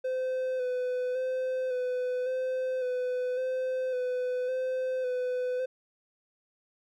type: tone with vibrato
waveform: triangle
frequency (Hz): 508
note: B4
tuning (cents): +49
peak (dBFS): -26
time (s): 0.04-5.66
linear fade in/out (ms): 10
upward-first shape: square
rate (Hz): 0.9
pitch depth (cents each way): 23
effects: none